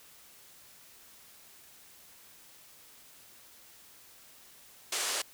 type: band-pass noise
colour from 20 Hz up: white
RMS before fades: -33 dBFS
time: 4.92-5.22 s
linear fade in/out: 5 ms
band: 360 to 9400 Hz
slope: 24 dB/octave
effects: white hiss -56 dBFS RMS until 5.33 s